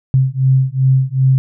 sine beating tone pair, 130.81 / 133.41 Hz, C3 / C3, 0 / +34 cents, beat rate 2.6 Hz, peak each -13 dBFS, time 0.14-1.38 s, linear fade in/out 0 ms, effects none

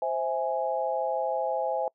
sine chord, C augmented, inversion none, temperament equal with one note detuned, 523.3 / 656.2 / 830.6 Hz, C5 / E5 / G#5, 0 / -8 / 0 cents, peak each -30 dBFS, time 0.02-1.88 s, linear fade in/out 2 ms, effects noise-tail reverb RT60 0.1 s tail -26 dB re dry

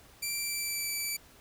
10% pulse tone with pitch glide, 2349 to 2318 Hz, D7 to D7, 0 to -23 cents, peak -23 dBFS, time 0.22-1.17 s, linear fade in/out 10 ms, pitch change -23 cents, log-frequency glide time 0.37-0.9 s, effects pink hiss -57 dBFS RMS until 1.4 s

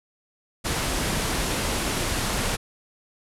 pink low-pass noise, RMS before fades -26 dBFS, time 0.64-2.57 s, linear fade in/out 20 ms, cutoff 12000 Hz, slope 48 dB/octave, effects none

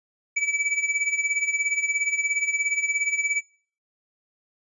square tone with tremolo, 2300 Hz, D7, 37 cents flat, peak -20 dBFS, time 0.36-3.41 s, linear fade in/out 10 ms, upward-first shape sine, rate 17 Hz, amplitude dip 75%, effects noise-tail reverb RT60 0.5 s tail -24 dB re dry + resampled to 22050 Hz

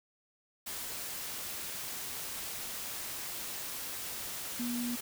sine tone in noise, 241.2 Hz, B3, 41 cents flat, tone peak -33 dBFS, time 4.59-4.96 s, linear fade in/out 10 ms, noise white, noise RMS -40 dBFS, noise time 0.66-5.01 s, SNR +4 dB, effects none

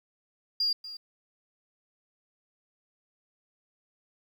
sine tone with echo, 4802 Hz, D8, 38 cents sharp, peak -23 dBFS, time 0.6-0.73 s, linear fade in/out 5 ms, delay 240 ms, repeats 1, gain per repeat -15 dB, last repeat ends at 0.97 s, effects tanh soft clip ceiling -20 dBFS + 10-bit

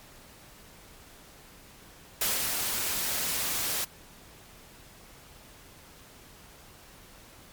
white noise with ADSR envelope, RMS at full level -26 dBFS, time 2.21-3.85 s, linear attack 4 ms, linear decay 160 ms, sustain -4 dB, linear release 11 ms, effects pink hiss -52 dBFS RMS until 7.52 s + MP3 96 kbps

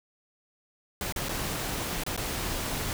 pink noise with dropouts, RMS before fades -32 dBFS, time 1.01-2.93 s, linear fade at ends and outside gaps 1 ms, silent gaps 1.124-1.161 / 1.286-1.292 / 2.036-2.064 / 2.164-2.176 s, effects none

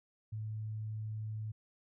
sine tone, 108.4 Hz, A2, 25 cents flat, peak -37 dBFS, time 0.32-1.52 s, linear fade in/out 10 ms, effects none

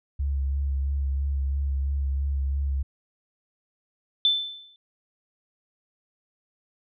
sine tone with vibrato, 69 Hz, C#2, 7 cents flat, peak -23 dBFS, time 0.19-2.83 s, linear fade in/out 10 ms, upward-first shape sine, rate 3 Hz, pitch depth 26 cents each way
sine tone with exponential decay, 3528 Hz, A7, 4 cents sharp, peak -15 dBFS, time 4.25-4.76 s, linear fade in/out 1 ms, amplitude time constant 110 ms
effects none

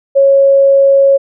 sine tone, 550 Hz, C#5, 14 cents flat, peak -4 dBFS, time 0.15-1.18 s, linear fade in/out 20 ms, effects none

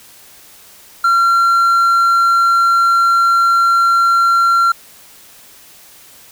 triangle tone, 1370 Hz, F6, 34 cents flat, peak -7 dBFS, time 1.04-4.72 s, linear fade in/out 5 ms, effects white hiss -42 dBFS RMS until 6.31 s

